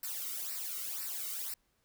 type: noise with flanger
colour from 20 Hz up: blue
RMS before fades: -39 dBFS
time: 0.03-1.54 s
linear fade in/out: 2 ms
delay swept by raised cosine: 0.3 to 1.21 ms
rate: 2 Hz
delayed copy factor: -0.8
effects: pink hiss -75 dBFS RMS until 1.84 s